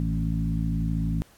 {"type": "harmonic tone with a mistuned harmonic", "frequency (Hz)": 55.7, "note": "A1", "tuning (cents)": 22, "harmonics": [1, 2, 3, 4, 5], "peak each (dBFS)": [-28, -31, -27, -33, -35], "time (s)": [0, 1.22], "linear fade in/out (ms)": 0, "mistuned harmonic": 3, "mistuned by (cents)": -34, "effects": ["pink hiss -57 dBFS RMS until 1.37 s", "AAC 64 kbps"]}